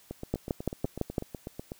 two click trains, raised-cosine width 2 ms, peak -23 / -14 dBFS, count 14 / 6, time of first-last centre 0.11-1.719 / 0.34-1.182 s, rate 8.08 / 5.94 Hz, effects white hiss -59 dBFS RMS until 1.79 s

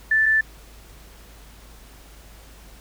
sine tone pair in turn, 1760 / 1760 Hz, A6 / A6, 0 / 0 cents, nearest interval unison, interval 0 cents, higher neither, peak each -15 dBFS, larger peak neither, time 0.11-0.26 / 0.26-0.41 s, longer neither, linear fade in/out 5 ms, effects added 52 Hz sine -45 dBFS peak until 2.8 s + pink hiss -49 dBFS RMS until 2.8 s

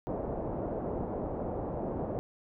white low-pass noise, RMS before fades -35 dBFS, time 0.07-2.19 s, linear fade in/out 0 ms, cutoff 680 Hz, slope 24 dB/octave, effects none

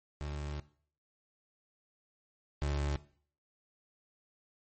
30% pulse tone pair in turn, 73.42 / 71.87 Hz, D2 / D2, 0 / -37 cents, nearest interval unison, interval 37 cents, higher first, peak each -34 / -28 dBFS, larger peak second, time 0.21-0.6 / 2.62-2.96 s, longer first, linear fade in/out 0 ms, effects noise-tail reverb RT60 0.5 s tail -18 dB re dry + MP3 32 kbps

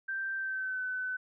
sine tone with pitch glide, 1568 to 1510.2 Hz, G6 to F#6, 0 to +35 cents, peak -32 dBFS, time 0.08-1.17 s, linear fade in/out 10 ms, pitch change -65 cents, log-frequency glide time 0.36-0.82 s, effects none

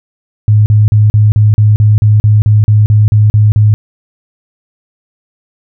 sine tone bursts, 106.1 Hz, G#2, 38 cents sharp, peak -3 dBFS, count 15, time 0.48-3.74 s, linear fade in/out 0 ms, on 180 ms, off 40 ms, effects none

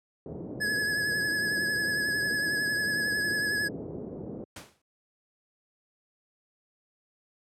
white low-pass noise, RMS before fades -38 dBFS, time 0.26-4.44 s, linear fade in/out 2 ms, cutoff 460 Hz, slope 24 dB/octave
square tone with vibrato, 1688 Hz, G#6, 28 cents sharp, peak -27 dBFS, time 0.6-3.69 s, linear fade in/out 20 ms, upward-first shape triangle, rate 11 Hz, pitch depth 35 cents each way
pink noise with exponential decay, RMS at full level -38 dBFS, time 4.56-4.82 s, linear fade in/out 5 ms, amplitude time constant 56 ms
effects high-pass 100 Hz 12 dB/octave + low-pass 11000 Hz 12 dB/octave

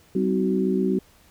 sine tone cluster, 193 / 260.5 / 317.9 / 373.8 Hz, G3 / C4 / D#4 / F#4, -27 / -7 / +37 / +18 cents, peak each -23 / -26 / -30 / -24 dBFS, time 0.15-0.99 s, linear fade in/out 5 ms, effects pink hiss -56 dBFS RMS until 1.3 s

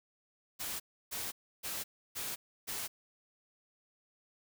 white noise bursts, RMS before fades -39 dBFS, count 5, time 0.59-2.88 s, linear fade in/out 20 ms, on 210 ms, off 310 ms, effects none

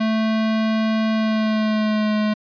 square tone with pitch glide, 220 to 212.8 Hz, A3 to G#3, 0 to +42 cents, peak -18 dBFS, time 0-2.34 s, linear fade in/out 10 ms, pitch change -58 cents, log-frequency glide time 1.13-2.15 s, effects resampled to 11025 Hz

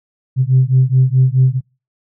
sine beating tone pair, 127.8 / 132.5 Hz, C3 / C3, -40 / +22 cents, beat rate 4.7 Hz, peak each -11 dBFS, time 0.36-1.61 s, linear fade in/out 50 ms, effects noise-tail reverb RT60 0.3 s tail -24 dB re dry + tanh soft clip ceiling -3 dBFS

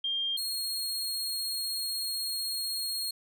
sine / sawtooth tone pair in turn, 3200 / 4271 Hz, G7 / C8, +35 / +35 cents, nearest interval perfect fourth, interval 500 cents, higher second, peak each -28 dBFS, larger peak neither, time 0.04-0.37 / 0.37-3.11 s, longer second, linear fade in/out 5 ms, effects none

